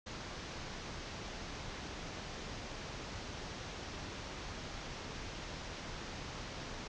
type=low-pass noise; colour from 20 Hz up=pink; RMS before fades=-45 dBFS; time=0.06-6.88 s; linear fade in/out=10 ms; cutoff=6500 Hz; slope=48 dB/octave; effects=none